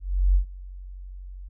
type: tone with ADSR envelope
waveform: sine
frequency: 46.13 Hz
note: F#1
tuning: 4 cents flat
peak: -14 dBFS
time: 0-1.49 s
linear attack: 350 ms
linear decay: 100 ms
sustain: -22 dB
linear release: 15 ms
effects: none